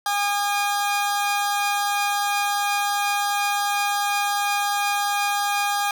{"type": "tone pair together", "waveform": "sawtooth", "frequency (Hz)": [814, 1219.6], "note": ["G#5", "D#6"], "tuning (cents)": [-35, -35], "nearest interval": "perfect fifth", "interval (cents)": 700, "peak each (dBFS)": [-18, -23], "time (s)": [0.06, 5.91], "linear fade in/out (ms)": 2, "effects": []}